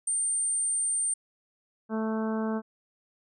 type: tone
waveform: sine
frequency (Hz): 8870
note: C#9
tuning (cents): 0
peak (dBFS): -25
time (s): 0.07-1.14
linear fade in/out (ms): 5
type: harmonic tone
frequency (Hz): 220.1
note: A3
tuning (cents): +1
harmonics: 1 / 2 / 3 / 4 / 5 / 6 / 7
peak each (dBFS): -28 / -34 / -38 / -40 / -42 / -44 / -45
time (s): 1.89-2.62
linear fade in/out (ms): 50
effects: none